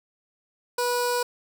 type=tone with notch filter; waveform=15% pulse; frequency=488.1 Hz; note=B4; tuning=20 cents flat; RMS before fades=-25 dBFS; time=0.78-1.23 s; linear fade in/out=5 ms; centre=1900 Hz; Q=1.3; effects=none